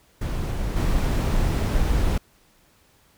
brown noise with level steps, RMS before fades -26 / -21 dBFS, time 0.21-2.18 s, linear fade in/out 5 ms, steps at 0.76 s, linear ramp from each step 5 ms, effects pink hiss -59 dBFS RMS until 3.17 s

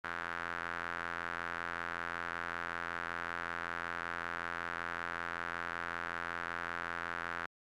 sawtooth tone with band-pass filter, 85.3 Hz, F2, 40 cents flat, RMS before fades -40 dBFS, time 0.04-7.46 s, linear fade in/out 0 ms, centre 1500 Hz, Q 3.3, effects Opus 48 kbps

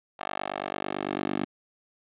10% pulse tone with high-pass filter sweep, 49 Hz, G1, in tune, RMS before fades -32 dBFS, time 0.19-1.45 s, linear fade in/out 10 ms, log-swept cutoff 760 to 270 Hz, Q 1.7, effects resampled to 8000 Hz + 9-bit

